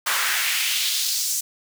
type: noise with high-pass filter sweep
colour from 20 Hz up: pink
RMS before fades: -23 dBFS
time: 0.06-1.41 s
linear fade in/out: 10 ms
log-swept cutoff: 1200 to 6800 Hz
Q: 1.8
effects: none